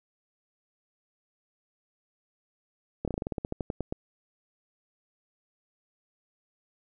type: slowing click train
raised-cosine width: 2 ms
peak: -17 dBFS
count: 15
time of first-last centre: 3.05-3.925 s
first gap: 27 ms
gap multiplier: 1.12
effects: none